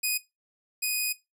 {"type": "tone pair in turn", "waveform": "10% pulse", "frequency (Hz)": [2489, 2489], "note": ["D#7", "D#7"], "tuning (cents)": [0, 0], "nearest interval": "unison", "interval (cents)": 0, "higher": "neither", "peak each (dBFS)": [-16, -17], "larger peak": "first", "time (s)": [[0.03, 0.18], [0.82, 1.13]], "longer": "second", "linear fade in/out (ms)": 10, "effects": ["noise-tail reverb RT60 0.2 s tail -18 dB re dry"]}